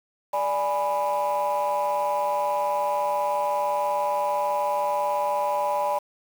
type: chord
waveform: sine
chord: G# diminished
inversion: second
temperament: equal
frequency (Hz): 587.3 / 830.6 / 987.8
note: D5 / G#5 / B5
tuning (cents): 0 / 0 / 0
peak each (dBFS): -25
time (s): 0.33-5.99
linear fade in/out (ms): 10
effects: tanh soft clip ceiling -17 dBFS + 7-bit